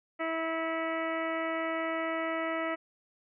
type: harmonic tone with a mistuned harmonic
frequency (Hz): 325.4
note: E4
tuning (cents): -22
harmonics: 1 / 2 / 3 / 4 / 5 / 6 / 7 / 8 / 9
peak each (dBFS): -36 / -34 / -43 / -37 / -48 / -38 / -42 / -51 / -51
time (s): 0.19-2.76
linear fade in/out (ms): 20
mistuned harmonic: 7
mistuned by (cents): -23
effects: none